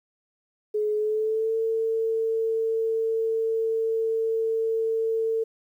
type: tone with pitch glide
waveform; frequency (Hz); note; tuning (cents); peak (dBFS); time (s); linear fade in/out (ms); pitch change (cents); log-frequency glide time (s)
sine; 424 to 448.7; G#4 to A4; +36 to +34; -22; 0.74-5.44; 10; +98; 0.96-1.55
effects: 10-bit